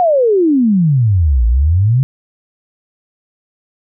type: exponential two-way sweep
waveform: sine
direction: down then up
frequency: 740 to 55 to 138.8 Hz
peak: -8 dBFS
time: 0-2.03 s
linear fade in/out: 0 ms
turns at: 1.46 s
effects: none